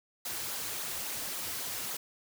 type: noise with flanger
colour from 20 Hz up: white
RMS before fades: -37 dBFS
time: 0.25-1.97 s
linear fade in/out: 5 ms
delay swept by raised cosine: 0.36 to 5.16 ms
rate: 3.6 Hz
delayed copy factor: -0.55
effects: none